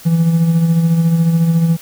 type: tone with tremolo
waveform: triangle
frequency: 165.7 Hz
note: E3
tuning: 9 cents sharp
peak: -5 dBFS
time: 0.05-1.77 s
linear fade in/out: 20 ms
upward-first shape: sine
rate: 14 Hz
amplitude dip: 50%
effects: tanh soft clip ceiling -2 dBFS + white hiss -38 dBFS RMS until 1.81 s